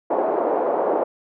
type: band-pass noise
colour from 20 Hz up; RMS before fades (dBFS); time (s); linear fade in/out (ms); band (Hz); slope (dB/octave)
white; -21; 0.1-1.04; 10; 350 to 750; 24
effects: none